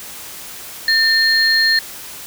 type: tone pair together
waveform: sine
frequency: 1800 / 4232 Hz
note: A6 / C8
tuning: +39 / +19 cents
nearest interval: octave + minor third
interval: 1480 cents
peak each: -14 dBFS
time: 0.88-1.79 s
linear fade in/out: 2 ms
effects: white hiss -33 dBFS RMS until 2.26 s